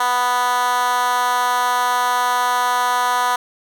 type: tone with high-pass filter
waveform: 10% pulse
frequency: 246.9 Hz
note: B3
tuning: in tune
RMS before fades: -18 dBFS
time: 0-3.36 s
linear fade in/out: 5 ms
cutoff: 920 Hz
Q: 2.5
effects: none

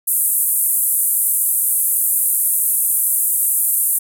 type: band-pass noise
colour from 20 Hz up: white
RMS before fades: -17 dBFS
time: 0.07-3.99 s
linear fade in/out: 10 ms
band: 8800 to 14000 Hz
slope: 48 dB/octave
effects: none

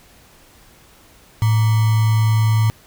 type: tone with sample-and-hold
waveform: sine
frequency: 110 Hz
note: A2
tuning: in tune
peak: -12 dBFS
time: 1.42-2.7 s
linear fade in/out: 0 ms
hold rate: 1050 Hz
effects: pink hiss -49 dBFS RMS until 2.86 s

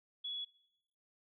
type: tone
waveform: sine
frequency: 3382 Hz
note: G#7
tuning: 31 cents sharp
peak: -38 dBFS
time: 0.24-0.45 s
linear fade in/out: 10 ms
effects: noise-tail reverb RT60 0.8 s tail -20 dB re dry

